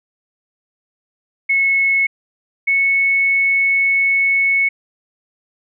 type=tone pair in turn; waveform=sine; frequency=2192 / 2206 Hz; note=C#7 / C#7; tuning=-20 / -9 cents; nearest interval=unison; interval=11 cents; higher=second; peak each=-12 dBFS; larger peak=neither; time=1.49-2.07 / 2.67-4.69 s; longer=second; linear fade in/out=10 ms; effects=none